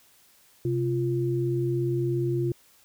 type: tone pair together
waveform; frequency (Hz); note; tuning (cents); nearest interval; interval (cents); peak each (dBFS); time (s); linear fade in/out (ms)
sine; 130 / 347.1; C3 / F4; -11 / -11; octave + perfect fourth; 1700; -26; 0.65-2.52; 2
effects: white hiss -59 dBFS RMS until 2.84 s